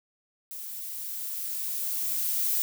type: noise with level ramp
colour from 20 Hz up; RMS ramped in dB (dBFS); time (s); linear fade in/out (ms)
violet; -39 to -26; 0.51-2.62; 0
effects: none